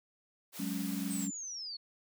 white high-pass noise, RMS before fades -45 dBFS, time 0.52-1.29 s, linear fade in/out 50 ms, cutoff 340 Hz, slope 12 dB/octave
sine chord, F# suspended second, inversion none, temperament just, 185 / 208.1 / 277.5 Hz, F#3 / G#3 / C#4, 0 / +4 / +2 cents, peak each -38 dBFS, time 0.59-1.31 s, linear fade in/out 10 ms
sine linear sweep, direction down, 8370 to 4304 Hz, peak -39 dBFS, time 1.1-1.77 s, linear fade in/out 10 ms
effects none

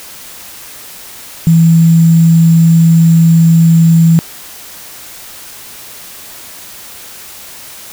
sine tone with sample-and-hold, 164.81 Hz, E3, in tune, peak -3 dBFS, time 1.47-4.19 s, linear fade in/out 0 ms, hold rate 7350 Hz, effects white hiss -31 dBFS RMS until 7.92 s

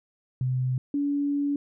sine tone pair in turn, 128.1 / 285.6 Hz, C3 / D4, -36 / -48 cents, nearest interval octave + major second, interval 1388 cents, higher second, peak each -23 dBFS, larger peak neither, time 0.41-0.78 / 0.94-1.56 s, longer second, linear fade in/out 2 ms, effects none

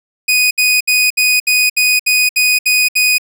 sawtooth tone bursts, 2487 Hz, D#7, 1 cent flat, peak -6 dBFS, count 10, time 0.28-3.183 s, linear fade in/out 10 ms, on 230 ms, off 67 ms, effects none

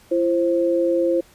sine tone pair together, 338.9 / 527.1 Hz, E4 / C5, +48 / +13 cents, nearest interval minor sixth, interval 765 cents, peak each -19 dBFS, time 0.11-1.21 s, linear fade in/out 10 ms, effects pink hiss -52 dBFS RMS until 1.34 s + resampled to 32000 Hz

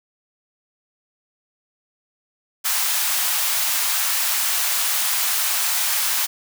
white high-pass noise, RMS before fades -21 dBFS, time 2.64-6.27 s, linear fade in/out 20 ms, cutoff 750 Hz, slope 24 dB/octave, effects none

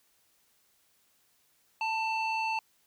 square tone with low-pass filter, 889 Hz, A5, 18 cents sharp, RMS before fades -31 dBFS, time 1.81-2.59 s, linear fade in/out 2 ms, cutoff 3300 Hz, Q 3, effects white hiss -69 dBFS RMS until 2.86 s

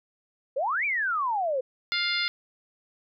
sine exponential two-way sweep, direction up then down, 496.6 to 2419 to 496.6 Hz, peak -24 dBFS, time 0.56-1.61 s, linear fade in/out 10 ms, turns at 0.85 s
harmonic tone, 702 Hz, F5, 9 cents sharp, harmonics 2 / 3 / 4 / 5 / 6 / 7, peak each -32 / -29 / -36 / -31 / -32 / -34 dBFS, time 1.92-2.28 s, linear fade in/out 0 ms
effects none

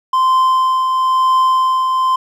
triangle tone with tremolo, 1038 Hz, C6, 14 cents flat, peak -7 dBFS, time 0.13-2.16 s, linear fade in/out 5 ms, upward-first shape triangle, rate 1 Hz, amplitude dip 40%, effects none

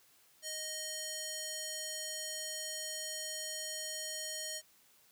square tone with band-pass filter, 622.3 Hz, D#5, in tune, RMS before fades -41 dBFS, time 0.42-4.62 s, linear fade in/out 50 ms, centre 7300 Hz, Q 1.2, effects white hiss -66 dBFS RMS until 5.11 s + high-pass 60 Hz 12 dB/octave

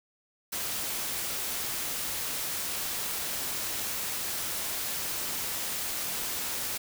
white noise, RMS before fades -33 dBFS, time 0.52-6.78 s, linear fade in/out 10 ms, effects none

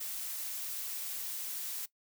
blue noise, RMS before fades -39 dBFS, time 0-1.86 s, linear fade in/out 10 ms, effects noise-tail reverb RT60 0.1 s tail -19 dB re dry

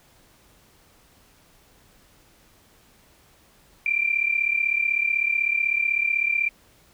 sine tone pair together, 2349 / 2385 Hz, D7 / D7, 0 / +26 cents, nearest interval unison, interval 26 cents, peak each -23 dBFS, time 3.86-6.49 s, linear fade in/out 2 ms, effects pink hiss -57 dBFS RMS until 6.93 s

